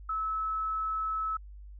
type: tone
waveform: sine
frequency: 1300 Hz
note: E6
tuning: 24 cents flat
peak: -29 dBFS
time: 0.09-1.37 s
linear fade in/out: 5 ms
effects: added 50 Hz sine -44 dBFS peak until 1.79 s